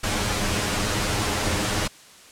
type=noise with comb filter; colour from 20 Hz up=pink; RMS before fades=-24 dBFS; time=0.03-1.88 s; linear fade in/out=10 ms; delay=9.7 ms; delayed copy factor=+0.8; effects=white hiss -48 dBFS RMS until 2.31 s + low-pass 9000 Hz 12 dB/octave